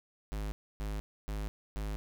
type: tone bursts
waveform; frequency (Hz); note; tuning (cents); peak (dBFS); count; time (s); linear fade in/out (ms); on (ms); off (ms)
square; 51.91; G#1; 0; -35; 4; 0.32-1.96; 0; 200; 280
effects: none